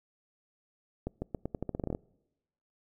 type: accelerating click train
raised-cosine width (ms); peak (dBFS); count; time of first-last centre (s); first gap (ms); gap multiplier
2; -20; 14; 1.07-1.949; 150; 0.85
effects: noise-tail reverb RT60 1.0 s tail -26 dB re dry